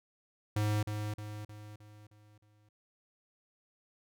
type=tone with echo; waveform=square; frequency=105.5 Hz; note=G#2; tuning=28 cents sharp; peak=-29 dBFS; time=0.56-0.83 s; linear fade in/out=5 ms; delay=310 ms; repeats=6; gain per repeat=-6 dB; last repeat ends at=2.69 s; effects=none